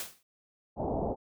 white noise with exponential decay, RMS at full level -34 dBFS, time 0-0.23 s, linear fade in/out 2 ms, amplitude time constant 48 ms
white low-pass noise, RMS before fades -32 dBFS, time 0.76-1.16 s, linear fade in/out 50 ms, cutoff 810 Hz, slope 48 dB/octave
effects none

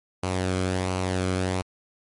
sawtooth tone with flanger, 92.5 Hz, F#2, in tune, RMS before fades -26 dBFS, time 0.23-1.62 s, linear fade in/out 5 ms, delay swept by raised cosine 0.56 to 1.11 ms, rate 1.4 Hz, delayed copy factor -0.5, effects MP3 48 kbps

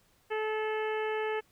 harmonic tone with a mistuned harmonic, 432.9 Hz, A4, 28 cents flat, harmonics 1 / 2 / 3 / 4 / 5 / 6 / 7, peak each -31 / -37 / -43 / -40 / -43 / -45 / -49 dBFS, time 0.3-1.41 s, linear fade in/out 20 ms, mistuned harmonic 6, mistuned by +24 cents, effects pink hiss -67 dBFS RMS until 1.51 s

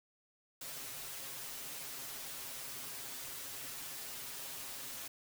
white noise with comb filter, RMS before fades -45 dBFS, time 0.61-5.08 s, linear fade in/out 5 ms, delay 7.4 ms, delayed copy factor +1, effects none

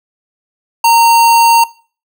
sine tone with sample-and-hold, 926 Hz, A#5, 12 cents flat, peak -5 dBFS, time 0.84-1.64 s, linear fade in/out 5 ms, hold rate 3675 Hz, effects noise-tail reverb RT60 0.4 s tail -20 dB re dry

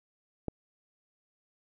click, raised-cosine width 2 ms, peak -19 dBFS, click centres 0.483 s, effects none

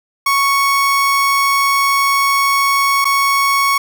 30% pulse tone with dropouts, 1108.7 Hz, C#6, in tune, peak -9 dBFS, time 0.26-3.78 s, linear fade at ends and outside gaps 5 ms, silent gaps 3.045-3.052 s, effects none

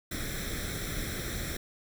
pink noise with comb filter, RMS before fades -35 dBFS, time 0.11-1.57 s, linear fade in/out 5 ms, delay 0.53 ms, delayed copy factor +0.8, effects none

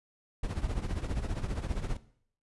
brown noise with tremolo, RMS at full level -30 dBFS, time 0.43-1.97 s, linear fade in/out 5 ms, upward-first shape triangle, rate 15 Hz, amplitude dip 80%, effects noise-tail reverb RT60 0.6 s tail -17 dB re dry + resampled to 24000 Hz

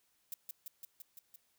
violet noise with echo, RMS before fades -41 dBFS, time 0.32-0.34 s, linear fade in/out 2 ms, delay 170 ms, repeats 6, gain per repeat -2 dB, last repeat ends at 1.36 s, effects white hiss -75 dBFS RMS until 1.58 s

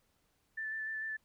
sine tone with vibrato, 1760 Hz, A6, in tune, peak -36 dBFS, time 0.57-1.17 s, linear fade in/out 10 ms, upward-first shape square, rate 6.7 Hz, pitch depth 12 cents each way, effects pink hiss -75 dBFS RMS until 1.24 s

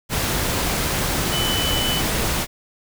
sine tone in noise, 3000 Hz, F#7, 23 cents sharp, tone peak -23 dBFS, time 1.3-2.03 s, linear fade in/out 50 ms, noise pink, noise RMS -22 dBFS, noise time 0.09-2.47 s, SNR -4 dB, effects none

